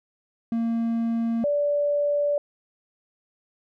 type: tone pair in turn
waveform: triangle / sine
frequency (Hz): 230 / 580.9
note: A#3 / D5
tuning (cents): -23 / -19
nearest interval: octave + major third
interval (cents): 1604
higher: second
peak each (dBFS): -20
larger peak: neither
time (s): 0.52-1.44 / 1.44-2.38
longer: second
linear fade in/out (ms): 2
effects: none